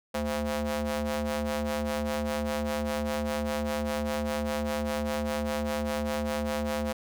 sawtooth ring-modulated tone, 149 Hz, D3, 25 cents sharp, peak -21 dBFS, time 0.14-6.93 s, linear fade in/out 10 ms, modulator 370 Hz, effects none

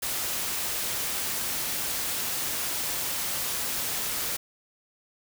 white noise, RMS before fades -30 dBFS, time 0.02-4.37 s, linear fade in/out 10 ms, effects none

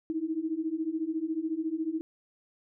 sine beating tone pair, 311.1 / 325.1 Hz, D#4 / E4, 0 / -24 cents, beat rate 14 Hz, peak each -33 / -31 dBFS, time 0.1-2.01 s, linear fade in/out 0 ms, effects none

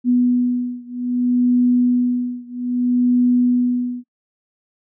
sine beating tone pair, 246.1 / 246.72 Hz, B3 / B3, -6 / -2 cents, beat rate 0.62 Hz, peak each -17 / -18 dBFS, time 0.04-4.04 s, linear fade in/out 50 ms, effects noise-tail reverb RT60 0.1 s tail -22 dB re dry

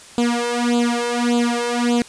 sawtooth tone with flanger, 239.2 Hz, A#3, 45 cents sharp, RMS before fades -19 dBFS, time 0.18-2.02 s, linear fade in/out 0 ms, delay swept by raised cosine 0.26 to 1.96 ms, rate 1.7 Hz, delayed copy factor +1, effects white hiss -42 dBFS RMS until 2.08 s + resampled to 22050 Hz

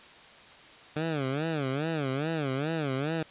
15% pulse tone with vibrato, 146.9 Hz, D3, 1 cent sharp, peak -22 dBFS, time 0.96-3.23 s, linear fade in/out 5 ms, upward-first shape sine, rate 2.4 Hz, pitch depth 200 cents each way, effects white hiss -51 dBFS RMS until 3.3 s + resampled to 8000 Hz

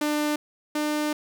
sawtooth tone pair in turn, 298.6 / 300 Hz, D4 / D4, +29 / +37 cents, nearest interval unison, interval 8 cents, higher second, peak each -19 / -20 dBFS, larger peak first, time 0.01-0.36 / 0.75-1.13 s, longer second, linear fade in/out 5 ms, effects none

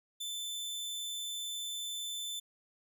sawtooth tone, 3529 Hz, A7, 4 cents sharp, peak -34 dBFS, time 0.2-2.4 s, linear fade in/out 10 ms, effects none

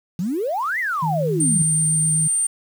sine exponential two-way sweep, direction up then down, 162.3 to 2093 to 162.3 Hz, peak -20 dBFS, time 0.19-1.62 s, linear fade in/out 2 ms, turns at 0.79 s
sine tone with vibrato, 157.8 Hz, D#3, 25 cents sharp, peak -21 dBFS, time 1.02-2.28 s, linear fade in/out 10 ms, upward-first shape sine, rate 7.9 Hz, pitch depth 22 cents each way
sine tone, 8870 Hz, C#9, in tune, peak -17 dBFS, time 1.4-2.47 s, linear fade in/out 5 ms
effects 7-bit

